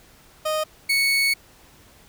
30% pulse tone pair in turn, 620 / 2216 Hz, D#5 / C#7, -6 / -1 cents, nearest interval octave + minor seventh, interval 2205 cents, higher second, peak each -19 / -15 dBFS, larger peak second, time 0.45-0.64 / 0.89-1.34 s, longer second, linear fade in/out 10 ms, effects pink hiss -52 dBFS RMS until 2.08 s

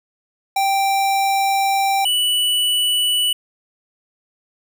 square tone pair in turn, 784 / 2960 Hz, G5 / F#7, 0 / 0 cents, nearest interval octave + major seventh, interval 2300 cents, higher second, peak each -16 dBFS, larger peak neither, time 0.56-2.05 / 2.05-3.33 s, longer first, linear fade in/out 5 ms, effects none

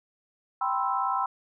sine chord, C major seventh, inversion second, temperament equal, 784 / 987.8 / 1046.5 / 1318.5 Hz, G5 / B5 / C6 / E6, 0 / 0 / 0 / 0 cents, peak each -30 dBFS, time 0.61-1.26 s, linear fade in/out 5 ms, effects none

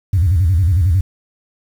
sine tone with vibrato, 88.1 Hz, F2, 16 cents sharp, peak -9 dBFS, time 0.13-1.01 s, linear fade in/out 5 ms, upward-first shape square, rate 11 Hz, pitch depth 170 cents each way, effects tanh soft clip ceiling -6 dBFS + 7-bit

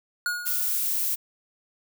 square tone with exponential decay, 1442 Hz, F#6, 45 cents flat, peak -23 dBFS, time 0.26-0.86 s, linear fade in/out 1 ms, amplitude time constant 130 ms
violet noise, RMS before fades -26 dBFS, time 0.45-1.16 s, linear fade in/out 20 ms
effects none

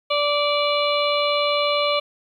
harmonic tone, 583 Hz, D5, 13 cents flat, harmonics 1 / 2 / 4 / 5 / 6 / 7, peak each -21 / -24 / -27 / -28 / -29 / -29 dBFS, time 0.1-2 s, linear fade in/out 10 ms, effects 9-bit

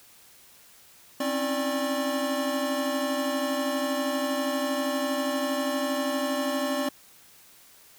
square tone cluster, 264 / 276.5 / 321.2 / 585 / 1084 Hz, C4 / C#4 / E4 / D5 / C#6, +16 / -4 / -45 / -7 / -39 cents, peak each -31 / -35 / -39 / -30 / -36 dBFS, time 1.2-6.89 s, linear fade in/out 5 ms, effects white hiss -54 dBFS RMS until 7.98 s

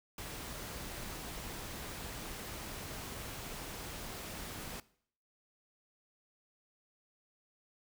pink noise, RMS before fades -44 dBFS, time 0.18-4.8 s, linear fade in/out 2 ms, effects noise-tail reverb RT60 0.6 s tail -20 dB re dry

